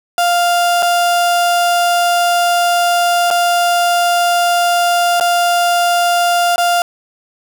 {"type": "tone with dropouts", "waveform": "35% pulse", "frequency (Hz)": 698.5, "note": "F5", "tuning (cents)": 0, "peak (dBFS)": -9, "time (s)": [0.18, 6.82], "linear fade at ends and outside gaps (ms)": 1, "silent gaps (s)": [[0.824, 0.828], [3.304, 3.31], [5.199, 5.209], [6.56, 6.58]], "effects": []}